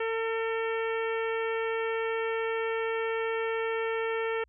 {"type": "harmonic tone", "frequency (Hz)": 451.3, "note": "A4", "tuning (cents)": 44, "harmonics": [1, 2, 3, 4, 5, 6, 7], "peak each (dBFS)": [-29, -38, -38, -38, -40, -43, -48], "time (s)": [0, 4.44], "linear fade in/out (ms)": 5, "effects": ["added 60 Hz sine -63 dBFS peak until 4.48 s"]}